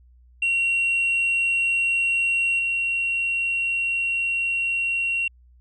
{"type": "tone with level steps", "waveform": "sine", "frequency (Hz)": 2742, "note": "F7", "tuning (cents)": -32, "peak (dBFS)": [-17, -20], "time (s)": [0.42, 5.28], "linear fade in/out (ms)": 5, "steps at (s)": 2.59, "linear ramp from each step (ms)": 2, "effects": ["tanh soft clip ceiling -17 dBFS", "added 61 Hz sine -50 dBFS peak until 5.6 s"]}